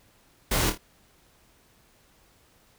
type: noise with echo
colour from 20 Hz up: pink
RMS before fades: -25 dBFS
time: 0.51-0.7 s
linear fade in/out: 5 ms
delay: 26 ms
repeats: 3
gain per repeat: -7 dB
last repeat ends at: 0.778 s
effects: pink hiss -61 dBFS RMS until 2.78 s